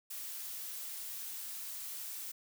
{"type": "noise", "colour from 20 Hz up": "blue", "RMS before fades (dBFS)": -43, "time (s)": [0.1, 2.32], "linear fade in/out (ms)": 10, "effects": []}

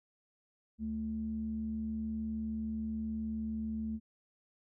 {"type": "tone with low-pass filter", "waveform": "square", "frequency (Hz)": 73.42, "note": "D2", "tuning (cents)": 0, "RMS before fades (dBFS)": -37, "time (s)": [0.78, 4], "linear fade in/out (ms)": 50, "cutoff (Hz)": 220, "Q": 9.7, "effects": []}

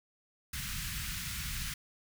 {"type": "band-stop noise", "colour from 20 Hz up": "pink", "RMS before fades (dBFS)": -38, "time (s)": [0.53, 1.74], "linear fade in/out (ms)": 5, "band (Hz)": [170, 1500], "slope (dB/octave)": 24, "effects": []}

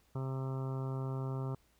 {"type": "harmonic tone", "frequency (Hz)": 132.6, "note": "C3", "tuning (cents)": 23, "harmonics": [1, 2, 3, 4, 5, 6, 7, 8, 9, 10], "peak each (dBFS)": [-35, -46, -45, -51, -52, -56, -52, -56, -53, -56], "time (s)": [0.15, 1.55], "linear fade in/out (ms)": 5, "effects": ["added 60 Hz sine -70 dBFS peak until 1.79 s", "pink hiss -71 dBFS RMS until 1.79 s"]}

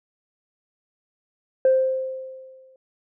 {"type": "tone with exponential decay", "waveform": "sine", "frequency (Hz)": 523.3, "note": "C5", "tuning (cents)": 0, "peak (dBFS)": -11, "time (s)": [1.65, 2.76], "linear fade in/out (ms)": 2, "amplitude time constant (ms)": 240, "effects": ["tanh soft clip ceiling -10 dBFS"]}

